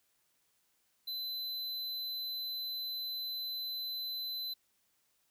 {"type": "tone", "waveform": "square", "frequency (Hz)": 4030, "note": "B7", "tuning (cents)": 34, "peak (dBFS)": -37, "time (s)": [1.07, 4.54], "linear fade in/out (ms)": 10, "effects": ["white hiss -75 dBFS RMS until 5.3 s"]}